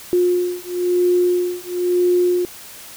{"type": "beating tone pair", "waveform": "sine", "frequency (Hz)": [356.2, 357.2], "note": ["F4", "F4"], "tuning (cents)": [34, 39], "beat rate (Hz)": 1, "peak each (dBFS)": -18, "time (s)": [0.13, 2.45], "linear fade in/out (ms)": 0, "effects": ["white hiss -38 dBFS RMS until 2.96 s"]}